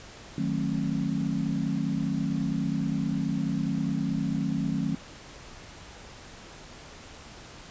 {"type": "chord", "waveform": "sine", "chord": "D# half-diminished seventh", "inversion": "none", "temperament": "equal with one note detuned", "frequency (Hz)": [155.56, 185, 220, 270.4], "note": ["D#3", "F#3", "A3", "C#4"], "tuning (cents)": [0, 0, 0, -43], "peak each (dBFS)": -31, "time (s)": [0.38, 4.95], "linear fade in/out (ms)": 2, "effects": ["pink hiss -46 dBFS RMS until 7.7 s", "resampled to 16000 Hz"]}